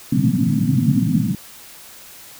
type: band-pass noise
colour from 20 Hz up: white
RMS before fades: -17 dBFS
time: 0.12-1.35 s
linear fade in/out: 5 ms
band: 110 to 270 Hz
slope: 96 dB/octave
effects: white hiss -41 dBFS RMS until 2.39 s